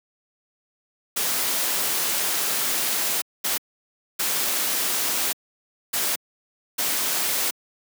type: noise bursts at uneven times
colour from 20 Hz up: white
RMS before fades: -24 dBFS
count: 5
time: 1.16-3.22 / 3.44-3.58 / 4.19-5.33 / 5.93-6.16 / 6.78-7.51 s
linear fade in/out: 10 ms
effects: high-pass 200 Hz 12 dB/octave